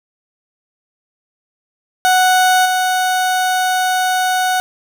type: tone with level steps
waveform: 30% pulse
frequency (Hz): 740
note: F#5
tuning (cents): 0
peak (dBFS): -7 / -11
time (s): 2.05-4.6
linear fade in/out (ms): 0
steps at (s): 2.65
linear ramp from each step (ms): 10
effects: none